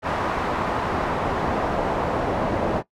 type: noise with band-pass filter sweep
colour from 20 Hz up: brown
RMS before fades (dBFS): -24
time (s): 0.02-2.83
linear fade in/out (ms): 50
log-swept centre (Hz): 1100 to 680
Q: 1.1
effects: noise-tail reverb RT60 0.1 s tail -18 dB re dry